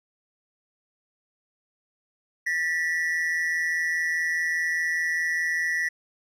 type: tone pair together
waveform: triangle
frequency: 1781.1 / 1946 Hz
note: A6 / B6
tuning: +21 / -26 cents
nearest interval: major second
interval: 153 cents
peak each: -27 / -23 dBFS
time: 2.46-5.89 s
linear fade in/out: 10 ms
effects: none